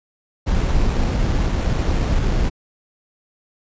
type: noise with sample-and-hold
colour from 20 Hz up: brown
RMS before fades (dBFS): -18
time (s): 0.46-2.5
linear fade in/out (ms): 20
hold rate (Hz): 4900
effects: resampled to 16000 Hz